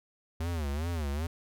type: tone with vibrato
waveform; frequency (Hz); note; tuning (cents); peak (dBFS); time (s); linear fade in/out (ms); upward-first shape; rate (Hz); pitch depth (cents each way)
square; 77.78; D#2; 0; -31; 0.4-1.27; 5; sine; 2.5; 190
effects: none